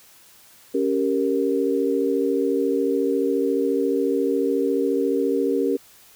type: chord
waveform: sine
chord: G diminished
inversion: second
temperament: equal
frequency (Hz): 277.2 / 392 / 466.2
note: Db4 / G4 / Bb4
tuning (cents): 0 / 0 / 0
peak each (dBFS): -23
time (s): 0.74-5.77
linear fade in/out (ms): 10
effects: white hiss -51 dBFS RMS until 6.15 s